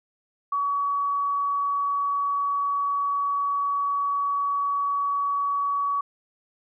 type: tone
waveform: sine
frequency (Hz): 1132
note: C#6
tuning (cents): +36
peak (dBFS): -22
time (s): 0.52-6.01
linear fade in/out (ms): 5
effects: none